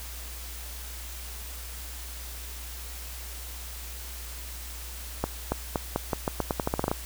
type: accelerating click train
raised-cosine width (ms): 1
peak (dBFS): -11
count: 15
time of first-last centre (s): 5.24-6.915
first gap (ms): 280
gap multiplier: 0.85
effects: added 60 Hz sine -39 dBFS peak until 7.05 s + white hiss -42 dBFS RMS until 7.05 s